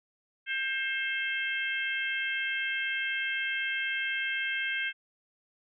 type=harmonic tone with a mistuned harmonic; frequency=529 Hz; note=C5; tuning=19 cents sharp; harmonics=3 / 4 / 5 / 6; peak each=-32 / -34 / -36 / -38 dBFS; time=0.46-4.93 s; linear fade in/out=50 ms; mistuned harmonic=4; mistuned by=+18 cents; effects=none